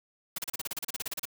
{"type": "noise bursts", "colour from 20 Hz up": "white", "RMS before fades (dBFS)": -34, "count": 16, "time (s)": [0.36, 1.254], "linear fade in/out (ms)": 5, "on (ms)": 24, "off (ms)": 34, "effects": []}